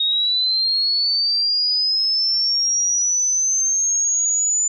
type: linear sweep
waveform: sine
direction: up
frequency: 3729 to 7040 Hz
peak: -16 dBFS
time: 0-4.68 s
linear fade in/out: 5 ms
effects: none